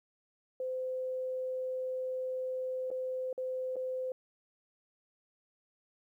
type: tone with dropouts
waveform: sine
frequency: 514 Hz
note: C5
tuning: 31 cents flat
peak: -33 dBFS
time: 0.6-4.12 s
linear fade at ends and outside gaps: 2 ms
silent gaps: 2.904-2.913 / 3.329-3.378 / 3.758-3.765 s
effects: 12-bit